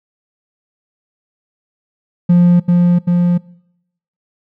triangle tone with echo, 175.4 Hz, F3, 8 cents sharp, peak -3 dBFS, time 2.29-2.6 s, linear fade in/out 10 ms, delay 390 ms, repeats 2, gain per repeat -2 dB, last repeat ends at 3.38 s, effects noise-tail reverb RT60 0.8 s tail -24 dB re dry + tanh soft clip ceiling 0 dBFS

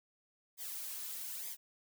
blue noise with flanger, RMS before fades -43 dBFS, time 0.57-1.57 s, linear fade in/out 50 ms, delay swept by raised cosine 0.7 to 3.7 ms, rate 1.1 Hz, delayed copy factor -0.85, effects none

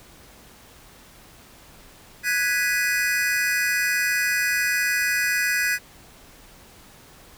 square chord, G# minor seventh, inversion third, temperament equal, 1480 / 1661.2 / 1975.5 / 2489 Hz, F#6 / G#6 / B6 / D#7, 0 / 0 / 0 / 0 cents, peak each -29 / -25 / -26 / -29 dBFS, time 2.23-5.79 s, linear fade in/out 50 ms, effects pink hiss -49 dBFS RMS until 7.37 s

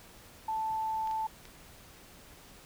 sine tone, 880 Hz, A5, in tune, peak -30 dBFS, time 0.48-1.27 s, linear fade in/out 5 ms
clicks, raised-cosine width 0.2 ms, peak -31 dBFS, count 3, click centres 1.074 / 1.112 / 1.454 s
effects pink hiss -54 dBFS RMS until 2.65 s

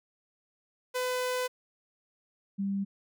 sawtooth / sine tone pair in turn, 503 / 197.44 Hz, B4 / G3, +32 / +13 cents, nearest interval octave + major third, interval 1619 cents, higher first, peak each -25 / -28 dBFS, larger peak first, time 0.94-1.48 / 2.58-2.85 s, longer first, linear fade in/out 20 ms, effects none

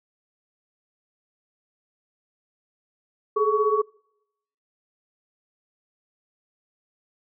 sine tone cluster, 417.1 / 433 / 1124 Hz, G#4 / A4 / C#6, +7 / -28 / +24 cents, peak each -23 dBFS, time 3.36-3.82 s, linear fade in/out 10 ms, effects noise-tail reverb RT60 0.8 s tail -26 dB re dry

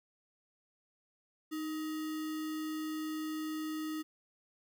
sine tone with sample-and-hold, 311.1 Hz, D#4, in tune, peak -35 dBFS, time 1.51-4.03 s, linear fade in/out 20 ms, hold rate 1575 Hz, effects none

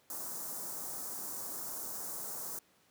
white band-stop noise, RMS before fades -41 dBFS, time 0.1-2.59 s, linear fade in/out 2 ms, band 1300 to 6000 Hz, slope 24 dB/octave, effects pink hiss -68 dBFS RMS until 2.9 s + high-pass 150 Hz 12 dB/octave

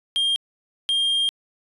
triangle tone bursts at uneven times, 3211 Hz, G7, 41 cents sharp, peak -17 dBFS, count 2, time 0.16-0.36 / 0.89-1.29 s, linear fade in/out 0 ms, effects resampled to 32000 Hz

